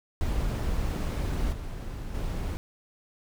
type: noise with level steps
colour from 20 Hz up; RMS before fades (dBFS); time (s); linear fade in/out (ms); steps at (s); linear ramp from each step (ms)
brown; -28 / -36 / -31; 0.21-2.57; 0; 1.52 / 2.14; 10
effects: none